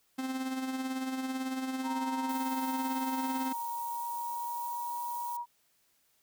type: tone with tremolo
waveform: 45% pulse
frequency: 261.6 Hz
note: C4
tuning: in tune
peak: -31 dBFS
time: 0.18-3.53 s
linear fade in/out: 10 ms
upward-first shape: sine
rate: 18 Hz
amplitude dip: 45%
type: tone with pitch glide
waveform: sine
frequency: 932.3 to 955.2 Hz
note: A#5 to A#5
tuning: 0 to +42 cents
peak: -34 dBFS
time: 1.83-5.46 s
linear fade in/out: 50 ms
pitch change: +42 cents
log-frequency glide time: 2.79-5.01 s
type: noise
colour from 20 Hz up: violet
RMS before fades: -45 dBFS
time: 2.29-5.37 s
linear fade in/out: 5 ms
effects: white hiss -71 dBFS RMS until 6.22 s